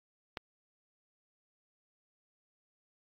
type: click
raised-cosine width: 0.3 ms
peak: -21 dBFS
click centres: 0.372 s
effects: AAC 48 kbps